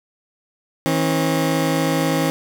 20% pulse tone pair together, 160.9 / 269.5 Hz, E3 / C#4, -42 / -49 cents, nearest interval major sixth, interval 893 cents, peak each -15 dBFS, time 0.86-2.3 s, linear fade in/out 0 ms, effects none

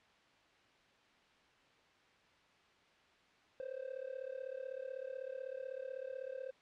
triangle tone with amplitude modulation, 523.3 Hz, C5, in tune, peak -36 dBFS, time 3.6-6.51 s, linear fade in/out 0 ms, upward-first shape sine, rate 36 Hz, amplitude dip 90%, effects white hiss -67 dBFS RMS until 6.61 s + low-pass 3000 Hz 12 dB/octave

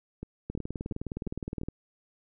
two click trains, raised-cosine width 3 ms, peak -24 / -21 dBFS, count 5 / 24, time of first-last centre 0.23-1.614 / 0.5-1.686 s, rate 2.89 / 19.4 Hz, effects none

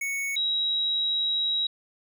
square / sine tone pair in turn, 2217 / 3848 Hz, C#7 / B7, 0 / -46 cents, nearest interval minor seventh, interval 954 cents, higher second, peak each -28 / -23 dBFS, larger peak second, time 0.01-0.36 / 0.36-1.67 s, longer second, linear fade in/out 5 ms, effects none

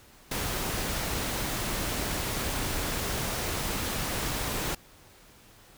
pink noise, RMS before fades -31 dBFS, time 0.31-4.75 s, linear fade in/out 5 ms, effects pink hiss -55 dBFS RMS until 5.77 s

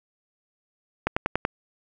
click train, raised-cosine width 0.5 ms, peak -7 dBFS, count 5, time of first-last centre 1.07-1.451 s, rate 10.5 Hz, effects none

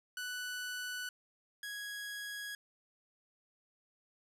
sawtooth tone pair in turn, 1487 / 1660.4 Hz, F#6 / G#6, +8 / -1 cents, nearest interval major second, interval 191 cents, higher second, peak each -35 / -37 dBFS, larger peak first, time 0.17-1.09 / 1.63-2.55 s, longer neither, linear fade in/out 2 ms, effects resampled to 32000 Hz + 12-bit

